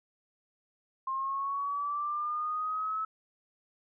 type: linear sweep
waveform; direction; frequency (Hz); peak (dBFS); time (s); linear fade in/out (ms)
sine; up; 1058 to 1301; -30; 1.07-3.05; 5
effects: none